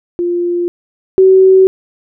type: tone pair in turn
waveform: sine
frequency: 349.2 / 378.8 Hz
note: F4 / F#4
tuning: 0 / +41 cents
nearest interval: minor second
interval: 141 cents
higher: second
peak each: -12 / -3 dBFS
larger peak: second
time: 0.19-0.68 / 1.18-1.67 s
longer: neither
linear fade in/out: 0 ms
effects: none